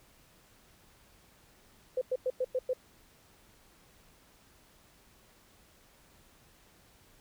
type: tone bursts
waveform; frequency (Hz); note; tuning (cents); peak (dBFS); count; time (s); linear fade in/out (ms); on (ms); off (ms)
sine; 510; C5; -44; -27; 6; 1.97-2.734; 5; 44; 100
effects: pink hiss -62 dBFS RMS until 7.2 s